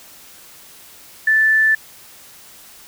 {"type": "tone", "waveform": "sine", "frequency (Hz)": 1758, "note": "A6", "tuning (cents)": -2, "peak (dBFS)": -11, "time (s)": [1.27, 1.75], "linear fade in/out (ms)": 5, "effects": ["white hiss -43 dBFS RMS until 2.87 s"]}